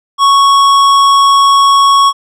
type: tone with hard clipping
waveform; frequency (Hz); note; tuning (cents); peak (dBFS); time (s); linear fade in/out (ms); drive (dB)
triangle; 1108.7; C#6; 0; -6; 0.18-2.13; 50; 16
effects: none